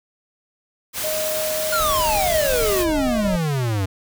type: noise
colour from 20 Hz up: white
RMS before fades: -26 dBFS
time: 0.93-2.86 s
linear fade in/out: 50 ms
type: tone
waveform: sine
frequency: 622.3 Hz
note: D#5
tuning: in tune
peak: -23 dBFS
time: 1.03-3.37 s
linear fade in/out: 20 ms
type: exponential sweep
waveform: square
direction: down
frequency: 1452 to 92 Hz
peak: -20 dBFS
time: 1.72-3.86 s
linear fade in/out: 10 ms
type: noise with tremolo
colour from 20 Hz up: brown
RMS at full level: -28 dBFS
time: 1.78-3.37 s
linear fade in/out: 20 ms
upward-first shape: sine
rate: 11 Hz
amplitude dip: 45%
effects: none